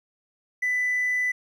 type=tone; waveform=triangle; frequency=1993 Hz; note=B6; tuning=15 cents sharp; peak=-19 dBFS; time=0.62-1.32 s; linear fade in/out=10 ms; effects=tanh soft clip ceiling -18 dBFS